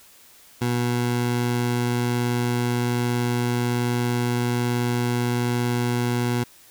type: tone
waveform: 20% pulse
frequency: 121.2 Hz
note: B2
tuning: 32 cents flat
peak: -16 dBFS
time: 0.61-6.44 s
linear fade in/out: 10 ms
effects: white hiss -51 dBFS RMS until 6.7 s